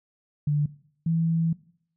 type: tone pair in turn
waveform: sine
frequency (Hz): 147.2 / 164.56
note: D3 / E3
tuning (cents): +4 / -3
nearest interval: major second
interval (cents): 193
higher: second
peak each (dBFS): -20 / -21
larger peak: first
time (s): 0.47-0.66 / 1.06-1.53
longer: second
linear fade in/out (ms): 5
effects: noise-tail reverb RT60 0.6 s tail -19 dB re dry